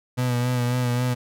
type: tone with vibrato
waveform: 35% pulse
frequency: 123.47 Hz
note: B2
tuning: in tune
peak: -19 dBFS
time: 0.17-1.15 s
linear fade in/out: 20 ms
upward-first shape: sine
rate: 3.7 Hz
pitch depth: 34 cents each way
effects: none